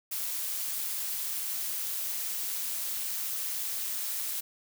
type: noise with amplitude modulation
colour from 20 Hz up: blue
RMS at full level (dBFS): -31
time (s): 0.11-4.41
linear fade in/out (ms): 10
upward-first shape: sine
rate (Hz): 203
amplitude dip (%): 55
effects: none